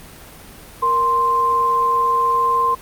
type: tone pair together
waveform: sine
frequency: 468.6 / 1046.5 Hz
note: A#4 / C6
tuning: +9 / 0 cents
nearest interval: octave + major second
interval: 1391 cents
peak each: -25 / -14 dBFS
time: 0.82-2.75 s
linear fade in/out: 10 ms
effects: pink hiss -40 dBFS RMS until 2.81 s + Opus 32 kbps